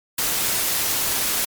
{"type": "noise", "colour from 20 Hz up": "white", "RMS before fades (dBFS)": -22, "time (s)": [0.18, 1.45], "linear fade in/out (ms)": 5, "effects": ["MP3 96 kbps"]}